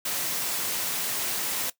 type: high-pass noise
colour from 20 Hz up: white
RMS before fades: -29 dBFS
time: 0.05-1.7 s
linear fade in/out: 5 ms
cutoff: 130 Hz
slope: 12 dB/octave
effects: noise-tail reverb RT60 0.1 s tail -17 dB re dry